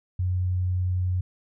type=tone; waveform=sine; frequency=91.1 Hz; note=F#2; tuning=26 cents flat; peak=-22 dBFS; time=0.19-1.21 s; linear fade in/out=5 ms; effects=none